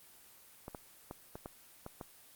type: clicks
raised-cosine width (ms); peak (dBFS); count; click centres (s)
1; -28; 7; 0.681 / 0.748 / 1.111 / 1.355 / 1.459 / 1.864 / 2.012
effects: white hiss -59 dBFS RMS until 2.35 s + Opus 24 kbps